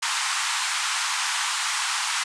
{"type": "band-pass noise", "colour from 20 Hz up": "pink", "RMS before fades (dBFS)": -26, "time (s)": [0.02, 2.24], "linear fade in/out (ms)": 10, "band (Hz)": [890, 9400], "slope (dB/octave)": 48, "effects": []}